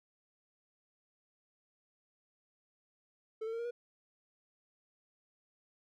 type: tone with pitch steps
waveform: triangle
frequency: 440 / 449.8 / 459.7 / 469.9 / 480.4 Hz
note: A4 / A4 / A#4 / A#4 / B4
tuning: 0 / +38 / -24 / +14 / -48 cents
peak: -34 dBFS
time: 3.41-3.71 s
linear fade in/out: 10 ms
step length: 60 ms
effects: none